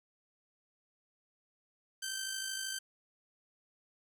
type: tone with amplitude modulation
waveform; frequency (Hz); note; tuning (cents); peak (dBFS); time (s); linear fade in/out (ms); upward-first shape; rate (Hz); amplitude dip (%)
10% pulse; 1554; G6; -16; -26; 2.02-2.79; 10; sine; 52.8; 45
effects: none